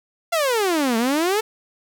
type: exponential two-way sweep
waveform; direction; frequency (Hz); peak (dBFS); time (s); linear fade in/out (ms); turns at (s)
sawtooth; down then up; 698.5 to 220 to 451.2; -14; 0.32-1.41; 10; 0.97
effects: none